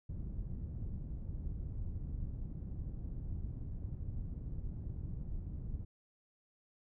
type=low-pass noise; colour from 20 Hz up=pink; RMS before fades=-41 dBFS; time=0.09-5.85 s; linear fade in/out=10 ms; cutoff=140 Hz; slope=12 dB/octave; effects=none